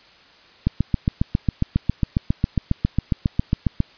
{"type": "click train", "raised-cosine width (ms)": 5, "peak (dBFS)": -5, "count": 24, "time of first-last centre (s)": [0.67, 3.804], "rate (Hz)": 7.34, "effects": ["white hiss -50 dBFS RMS until 3.97 s", "resampled to 11025 Hz"]}